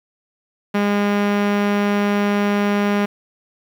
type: tone with low-pass filter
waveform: sawtooth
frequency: 204.1 Hz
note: G#3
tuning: 30 cents flat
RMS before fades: -18 dBFS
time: 0.74-3.06 s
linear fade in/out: 10 ms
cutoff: 2500 Hz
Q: 1.1
effects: 7-bit